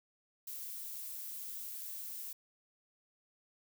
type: noise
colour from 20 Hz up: violet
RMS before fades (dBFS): -44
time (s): 0.47-2.33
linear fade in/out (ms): 5
effects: none